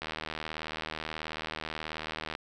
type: click train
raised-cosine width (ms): 0.3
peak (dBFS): -19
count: 184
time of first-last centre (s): 0.02-2.351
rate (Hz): 78.5
effects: none